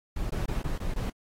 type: noise bursts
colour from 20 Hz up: brown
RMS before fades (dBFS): -30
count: 6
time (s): 0.16-1.1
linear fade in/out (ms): 5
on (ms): 140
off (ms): 20
effects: AAC 48 kbps